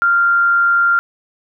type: tone with frequency modulation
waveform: sine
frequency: 1390 Hz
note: F6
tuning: 9 cents flat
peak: -10 dBFS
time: 0.02-0.99 s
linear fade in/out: 0 ms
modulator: 128 Hz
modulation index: 0.2
effects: none